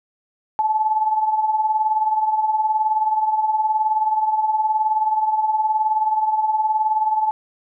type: tone with tremolo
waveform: sine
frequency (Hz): 866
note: A5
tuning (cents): -28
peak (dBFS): -13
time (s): 0.59-7.31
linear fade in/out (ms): 0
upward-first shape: triangle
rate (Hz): 19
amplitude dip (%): 70
effects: none